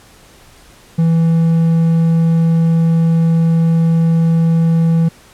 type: tone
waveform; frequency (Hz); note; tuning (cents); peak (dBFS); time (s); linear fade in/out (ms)
triangle; 164.81; E3; 0; -7; 0.98-5.09; 10
effects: pink hiss -44 dBFS RMS until 5.33 s + low-pass 12000 Hz 12 dB/octave

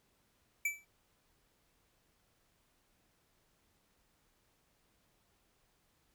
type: tone with exponential decay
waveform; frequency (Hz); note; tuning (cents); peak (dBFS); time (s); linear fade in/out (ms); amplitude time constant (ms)
square; 2316; D7; -25; -29; 0.65-0.85; 5; 42
effects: pink hiss -74 dBFS RMS until 6.14 s

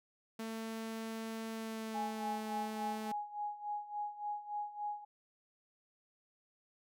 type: tone with pitch glide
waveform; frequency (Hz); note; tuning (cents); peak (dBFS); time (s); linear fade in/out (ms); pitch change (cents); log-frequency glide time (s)
sawtooth; 223.7 to 217.8; A3 to A3; +29 to -17; -36; 0.39-3.12; 5; -46; 1.51-2.39
type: tone with tremolo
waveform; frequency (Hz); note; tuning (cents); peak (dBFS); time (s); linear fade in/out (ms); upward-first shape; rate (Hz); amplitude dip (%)
sine; 831; G#5; +1; -35; 1.94-5.05; 10; sine; 3.5; 80
effects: none

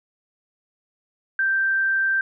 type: tone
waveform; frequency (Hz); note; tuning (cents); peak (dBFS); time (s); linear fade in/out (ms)
sine; 1568; G6; 0; -18; 1.39-2.21; 2
effects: none

